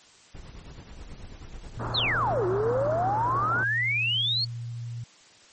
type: noise with tremolo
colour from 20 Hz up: brown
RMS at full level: -39 dBFS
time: 0.34-2.36 s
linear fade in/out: 10 ms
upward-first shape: triangle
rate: 9.3 Hz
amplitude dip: 65%
type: tone with pitch glide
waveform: sine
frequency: 116.54 to 118.17 Hz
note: A#2 to A#2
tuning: 0 to +24 cents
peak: -32 dBFS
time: 1.77-5.04 s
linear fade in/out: 5 ms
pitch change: +24 cents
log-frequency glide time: 2.11-4.84 s
type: low-pass noise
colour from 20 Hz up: white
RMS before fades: -34 dBFS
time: 1.79-3.64 s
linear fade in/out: 10 ms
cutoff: 1400 Hz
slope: 48 dB/octave
type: exponential two-way sweep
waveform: sine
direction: down then up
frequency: 4435 to 350 to 4435 Hz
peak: -23 dBFS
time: 1.94-4.45 s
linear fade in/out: 10 ms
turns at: 2.46 s
effects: white hiss -54 dBFS RMS until 5.52 s + MP3 32 kbps